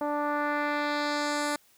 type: tone with low-pass filter sweep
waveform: 10% pulse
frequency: 293.7 Hz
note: D4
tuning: in tune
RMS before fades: -29 dBFS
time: 0.01-1.56 s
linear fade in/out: 2 ms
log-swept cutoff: 780 to 11000 Hz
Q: 1.3
effects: white hiss -62 dBFS RMS until 1.77 s